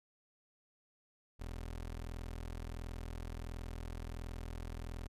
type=tone; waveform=25% pulse; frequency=41.43 Hz; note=E1; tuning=9 cents sharp; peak=-38 dBFS; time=1.39-5.08 s; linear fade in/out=20 ms; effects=resampled to 32000 Hz